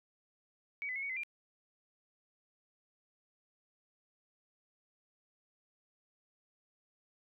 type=tone with pitch steps; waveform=sine; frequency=2261 / 2013 / 2178 / 2235 / 2048 / 2384 Hz; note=C#7 / B6 / C#7 / C#7 / C7 / D7; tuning=+34 / +33 / -31 / +14 / -38 / +25 cents; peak=-36 dBFS; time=0.82-1.234 s; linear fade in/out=0 ms; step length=69 ms; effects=none